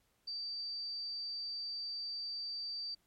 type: tone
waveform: sine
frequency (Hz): 4645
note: D8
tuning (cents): -20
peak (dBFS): -38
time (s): 0.27-2.95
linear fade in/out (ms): 10
effects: pink hiss -75 dBFS RMS until 3.06 s + MP3 64 kbps